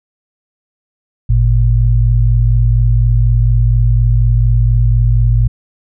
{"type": "tone pair together", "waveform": "sine", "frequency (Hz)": [51.54, 115.7], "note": ["G#1", "A#2"], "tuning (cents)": [-12, -13], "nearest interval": "octave + major second", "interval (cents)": 1399, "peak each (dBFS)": -10, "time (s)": [1.29, 5.48], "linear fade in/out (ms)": 10, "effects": []}